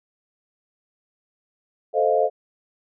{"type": "chord", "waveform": "sine", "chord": "F dominant seventh", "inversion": "first", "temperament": "equal", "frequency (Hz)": [440, 523.3, 622.3, 698.5], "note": ["A4", "C5", "Eb5", "F5"], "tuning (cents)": [0, 0, 0, 0], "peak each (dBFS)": -22, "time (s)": [1.93, 2.3], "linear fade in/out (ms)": 50, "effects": []}